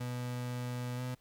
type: tone with pitch glide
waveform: 35% pulse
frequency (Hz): 123.47 to 125.99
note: B2 to B2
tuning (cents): 0 to +35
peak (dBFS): -34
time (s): 0-1.15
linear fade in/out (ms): 10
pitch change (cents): +35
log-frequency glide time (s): 0.96-1.01
effects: pink hiss -70 dBFS RMS until 1.2 s